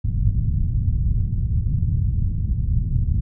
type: low-pass noise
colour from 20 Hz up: white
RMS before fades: -20 dBFS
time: 0.04-3.21 s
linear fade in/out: 10 ms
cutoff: 120 Hz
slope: 24 dB/octave
effects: none

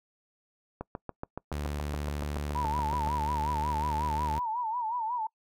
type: click train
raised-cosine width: 1 ms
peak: -21 dBFS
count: 17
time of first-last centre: 0.81-3.073 s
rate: 7.07 Hz
type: tone with pitch glide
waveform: sawtooth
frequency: 73.42 to 75.57 Hz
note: D2 to D#2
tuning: 0 to -50 cents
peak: -28 dBFS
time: 1.52-4.39 s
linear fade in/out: 0 ms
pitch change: +50 cents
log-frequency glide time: 2.36-3.97 s
type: tone with vibrato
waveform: sine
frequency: 927 Hz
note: A#5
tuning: 10 cents flat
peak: -29 dBFS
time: 2.55-5.27 s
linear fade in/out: 5 ms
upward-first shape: sine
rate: 5.5 Hz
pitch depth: 120 cents each way
effects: noise-tail reverb RT60 0.1 s tail -25 dB re dry

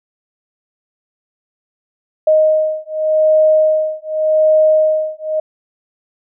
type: beating tone pair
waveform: sine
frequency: 622.3 / 623.16 Hz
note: D#5 / D#5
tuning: 0 / +3 cents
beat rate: 0.86 Hz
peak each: -13 dBFS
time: 2.27-5.4 s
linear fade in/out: 5 ms
effects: none

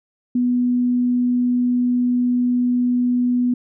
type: tone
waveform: sine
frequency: 246.2 Hz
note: B3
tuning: 5 cents flat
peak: -15 dBFS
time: 0.35-3.54 s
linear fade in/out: 5 ms
effects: none

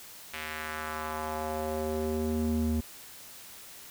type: tone with band-pass filter sweep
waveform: square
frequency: 77.78 Hz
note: D#2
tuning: in tune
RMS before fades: -32 dBFS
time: 0.33-2.81 s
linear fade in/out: 10 ms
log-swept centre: 2400 to 180 Hz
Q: 1.7
effects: white hiss -48 dBFS RMS until 3.9 s

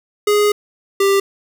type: tone pair in turn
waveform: square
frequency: 415.3 / 394.6 Hz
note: G#4 / G4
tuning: 0 / +11 cents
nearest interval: minor second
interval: 89 cents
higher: first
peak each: -12 dBFS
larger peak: neither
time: 0.27-0.52 / 1-1.2 s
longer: first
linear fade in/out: 5 ms
effects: none

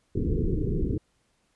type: low-pass noise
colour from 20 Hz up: pink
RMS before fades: -26 dBFS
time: 0.15-0.98 s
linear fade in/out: 5 ms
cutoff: 460 Hz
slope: 96 dB/octave
effects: pink hiss -70 dBFS RMS until 1.55 s + resampled to 24000 Hz

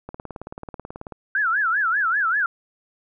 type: click train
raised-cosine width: 1 ms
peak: -20 dBFS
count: 20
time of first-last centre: 0.09-1.123 s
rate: 18.4 Hz
type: tone with vibrato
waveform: sine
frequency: 1500 Hz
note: F#6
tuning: 23 cents sharp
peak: -18 dBFS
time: 1.35-2.46 s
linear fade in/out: 2 ms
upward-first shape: sine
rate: 5.1 Hz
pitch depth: 240 cents each way
effects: none

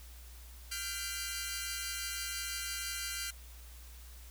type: chord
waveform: 10% pulse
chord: G dominant seventh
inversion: third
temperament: equal with one note detuned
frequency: 1396.9 / 1568 / 2022 / 2349 Hz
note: F6 / G6 / B6 / D7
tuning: 0 / 0 / +40 / 0 cents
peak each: -34 dBFS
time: 0.71-3.31 s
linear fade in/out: 10 ms
effects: added 60 Hz sine -49 dBFS peak until 4.3 s + white hiss -57 dBFS RMS until 4.3 s

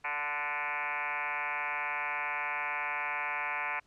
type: tone with frequency modulation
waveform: sine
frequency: 1615 Hz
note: G#6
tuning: 49 cents flat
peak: -31 dBFS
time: 0.04-3.8 s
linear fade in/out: 10 ms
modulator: 147 Hz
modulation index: 5.8
effects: pink hiss -68 dBFS RMS until 3.86 s + low-pass 7000 Hz 12 dB/octave

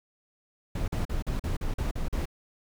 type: noise bursts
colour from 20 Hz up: brown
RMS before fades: -29 dBFS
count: 9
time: 0.75-2.256 s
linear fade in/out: 5 ms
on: 130 ms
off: 42 ms
effects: none

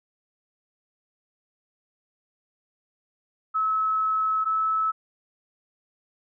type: tone pair in turn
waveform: sine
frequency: 1294 / 1302.2 Hz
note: E6 / E6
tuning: -32 / -22 cents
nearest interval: unison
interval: 10 cents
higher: second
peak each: -21 dBFS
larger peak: neither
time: 3.54-4.45 / 4.45-4.92 s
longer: first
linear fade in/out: 20 ms
effects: none

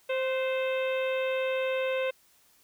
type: harmonic tone with a mistuned harmonic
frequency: 523.3 Hz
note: C5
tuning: in tune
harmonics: 1 / 2 / 3 / 4 / 5 / 6 / 7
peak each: -27 / -40 / -40 / -40 / -37 / -46 / -46 dBFS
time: 0.09-2.11 s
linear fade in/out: 10 ms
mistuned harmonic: 3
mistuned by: -39 cents
effects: white hiss -63 dBFS RMS until 2.63 s

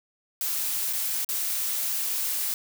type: noise with dropouts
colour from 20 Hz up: blue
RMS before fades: -28 dBFS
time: 0.41-2.54 s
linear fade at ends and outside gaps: 1 ms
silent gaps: 0.929-0.933 / 1.247-1.289 s
effects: none

